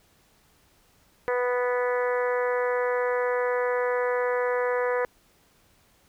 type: harmonic tone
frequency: 246.9 Hz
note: B3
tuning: in tune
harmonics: 2 / 3 / 4 / 5 / 6 / 7 / 8 / 9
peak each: -24 / -37 / -32 / -36 / -37 / -35 / -37 / -47 dBFS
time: 1.28-5.05 s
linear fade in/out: 0 ms
effects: pink hiss -62 dBFS RMS until 6.08 s